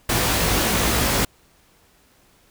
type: noise with comb filter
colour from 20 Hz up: pink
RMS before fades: -20 dBFS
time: 0.09-1.25 s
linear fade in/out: 5 ms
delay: 18 ms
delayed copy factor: +0.7
effects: pink hiss -57 dBFS RMS until 2.5 s